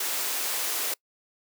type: high-pass noise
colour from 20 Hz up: white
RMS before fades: -29 dBFS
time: 0-0.94 s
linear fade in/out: 5 ms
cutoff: 300 Hz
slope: 24 dB/octave
effects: noise-tail reverb RT60 0.1 s tail -25 dB re dry